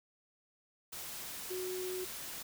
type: tone in noise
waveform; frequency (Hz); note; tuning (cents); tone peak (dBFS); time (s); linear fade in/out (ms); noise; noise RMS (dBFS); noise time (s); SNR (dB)
sine; 368.4; F#4; -7; -37; 1.5-2.05; 10; white; -44; 0.92-2.43; +4
effects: none